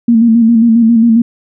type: tone with vibrato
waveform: sine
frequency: 229.5 Hz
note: A#3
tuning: 27 cents flat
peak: -4 dBFS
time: 0.08-1.22 s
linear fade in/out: 5 ms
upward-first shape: square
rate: 7.4 Hz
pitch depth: 43 cents each way
effects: none